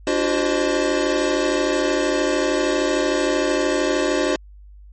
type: tone cluster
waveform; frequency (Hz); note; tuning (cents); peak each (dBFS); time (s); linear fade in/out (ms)
square; 292.4 / 345.5 / 378.6 / 525 / 611; D4 / F4 / F#4 / C5 / D#5; -7 / -19 / +40 / +6 / -32; -25; 0.07-4.36; 2
effects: added 50 Hz sine -40 dBFS peak until 4.92 s + MP3 32 kbps